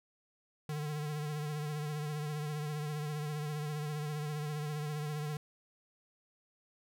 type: tone with vibrato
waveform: square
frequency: 150 Hz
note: D3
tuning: 37 cents sharp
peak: -36 dBFS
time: 0.69-5.37 s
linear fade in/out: 2 ms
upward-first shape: triangle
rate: 15 Hz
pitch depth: 50 cents each way
effects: none